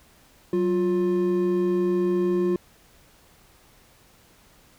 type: tone pair together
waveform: triangle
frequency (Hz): 187.2 / 353.4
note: F#3 / F4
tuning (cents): +20 / +21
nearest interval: major seventh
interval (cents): 1101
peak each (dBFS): -24 / -19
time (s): 0.53-2.56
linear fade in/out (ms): 2
effects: pink hiss -56 dBFS RMS until 4.78 s